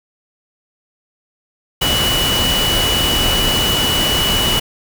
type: tone in noise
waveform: sine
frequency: 2948 Hz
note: F#7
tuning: 7 cents flat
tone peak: -16 dBFS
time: 1.81-4.6 s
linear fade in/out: 10 ms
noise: pink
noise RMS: -18 dBFS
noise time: 1.81-4.6 s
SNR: -1 dB
effects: none